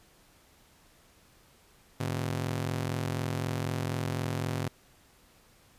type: ring-modulated tone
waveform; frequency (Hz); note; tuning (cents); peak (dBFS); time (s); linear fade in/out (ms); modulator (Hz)
sawtooth; 126.9; B2; +47; -23; 2-4.68; 0; 22
effects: pink hiss -61 dBFS RMS until 5.78 s + resampled to 32000 Hz